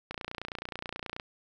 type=click train; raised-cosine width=0.3 ms; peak=-20 dBFS; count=33; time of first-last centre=0.11-1.198 s; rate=29.4 Hz; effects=none